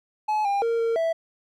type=tone with pitch steps; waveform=triangle; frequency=854 / 801 / 462.2 / 458.6 / 658 Hz; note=G#5 / G5 / A#4 / A#4 / E5; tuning=+48 / +37 / -15 / -28 / -3 cents; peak=-19 dBFS; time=0.28-1.13 s; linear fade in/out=10 ms; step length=170 ms; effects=none